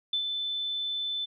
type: tone with ADSR envelope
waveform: sine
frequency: 3520 Hz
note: A7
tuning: in tune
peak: -24 dBFS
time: 0.13-1.26 s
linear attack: 4 ms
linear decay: 86 ms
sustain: -5 dB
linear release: 19 ms
effects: none

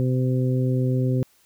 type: harmonic tone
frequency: 128.2 Hz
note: C3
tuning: 35 cents flat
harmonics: 1 / 2 / 3 / 4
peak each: -20 / -26 / -30 / -32 dBFS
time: 0-1.23 s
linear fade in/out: 0 ms
effects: white hiss -60 dBFS RMS until 1.45 s

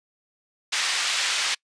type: band-pass noise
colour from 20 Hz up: pink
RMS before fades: -25 dBFS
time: 0.72-1.55 s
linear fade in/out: 10 ms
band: 1900 to 6200 Hz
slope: 12 dB/octave
effects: noise-tail reverb RT60 0.1 s tail -26 dB re dry + resampled to 22050 Hz

